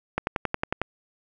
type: click train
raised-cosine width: 0.5 ms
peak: -9 dBFS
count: 8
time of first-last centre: 0.18-0.816 s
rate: 11 Hz
effects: none